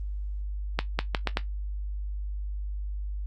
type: accelerating click train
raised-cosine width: 0.3 ms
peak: -8 dBFS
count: 5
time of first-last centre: 0.79-1.371 s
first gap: 200 ms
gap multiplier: 0.79
effects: added 50 Hz sine -30 dBFS peak until 3.26 s + Opus 32 kbps